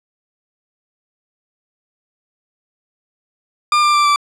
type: tone with pitch steps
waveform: 40% pulse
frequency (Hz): 1200 / 1188.3 / 1176.7 / 1165.2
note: D6 / D6 / D6 / D6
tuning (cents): +37 / +20 / +3 / -14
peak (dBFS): -10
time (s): 3.72-4.16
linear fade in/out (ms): 2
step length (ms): 110
effects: low-pass 7000 Hz 12 dB/octave + 8-bit